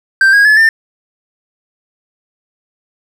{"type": "tone with pitch steps", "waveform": "triangle", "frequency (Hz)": [1568, 1640.3, 1715.9, 1794.9], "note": ["G6", "G#6", "A6", "A6"], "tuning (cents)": [0, -22, -44, 34], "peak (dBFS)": -3, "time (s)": [0.21, 0.69], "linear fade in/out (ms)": 2, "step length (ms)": 120, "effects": []}